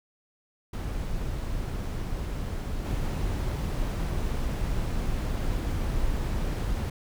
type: noise with level steps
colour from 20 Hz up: brown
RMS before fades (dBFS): -31 / -28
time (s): 0.73-6.9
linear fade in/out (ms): 5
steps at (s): 2.84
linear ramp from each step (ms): 20
effects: none